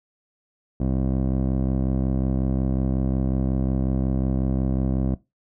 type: tone with low-pass filter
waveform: 15% pulse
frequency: 65.5 Hz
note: C2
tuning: 2 cents sharp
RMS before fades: -23 dBFS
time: 0.8-5.15 s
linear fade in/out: 5 ms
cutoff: 440 Hz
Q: 1.2
effects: noise-tail reverb RT60 0.2 s tail -18 dB re dry